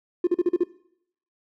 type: tone bursts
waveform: triangle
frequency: 353.2 Hz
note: F4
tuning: 20 cents sharp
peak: -13 dBFS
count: 6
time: 0.24-0.636 s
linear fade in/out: 5 ms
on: 31 ms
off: 42 ms
effects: noise-tail reverb RT60 0.7 s tail -23 dB re dry + tanh soft clip ceiling -14 dBFS